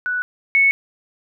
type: tone pair in turn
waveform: sine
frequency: 1480 / 2208 Hz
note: F#6 / C#7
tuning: 0 / -7 cents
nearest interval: perfect fifth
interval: 693 cents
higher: second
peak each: -19 / -11 dBFS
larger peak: second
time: 0.06-0.22 / 0.55-0.71 s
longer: neither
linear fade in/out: 0 ms
effects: none